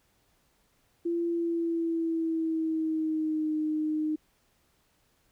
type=tone with pitch glide; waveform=sine; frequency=340.2 to 308.4 Hz; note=F4 to D#4; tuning=-45 to -15 cents; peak=-26 dBFS; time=1.05-4.16 s; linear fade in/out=10 ms; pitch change=-170 cents; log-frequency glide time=1.27-3.54 s; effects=pink hiss -69 dBFS RMS until 5.31 s